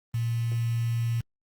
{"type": "tone with quantisation", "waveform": "sine", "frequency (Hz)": 116.54, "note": "A#2", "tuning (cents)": 0, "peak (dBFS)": -24, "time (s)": [0.14, 1.21], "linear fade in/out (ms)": 5, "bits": 7, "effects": ["Opus 24 kbps"]}